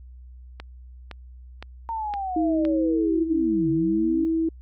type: click train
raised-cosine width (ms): 0.3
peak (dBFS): -20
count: 5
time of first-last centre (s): 0.6-2.651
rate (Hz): 1.95
type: linear two-way sweep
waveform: sine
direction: down then up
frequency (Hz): 923 to 138.59 to 286.4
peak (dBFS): -26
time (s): 1.89-4.25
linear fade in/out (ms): 0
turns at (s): 3.7
type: tone with pitch glide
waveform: sine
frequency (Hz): 319.9 to 325.3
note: D#4 to E4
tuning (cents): +48 to -23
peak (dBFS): -20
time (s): 2.36-4.49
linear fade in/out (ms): 5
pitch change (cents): +29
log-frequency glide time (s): 2.72-2.93
effects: added 62 Hz sine -41 dBFS peak until 4.61 s